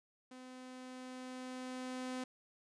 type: tone with level ramp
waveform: sawtooth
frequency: 255.3 Hz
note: C4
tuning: 42 cents flat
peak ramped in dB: -47 to -35 dBFS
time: 0.31-2.24 s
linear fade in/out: 5 ms
effects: resampled to 22050 Hz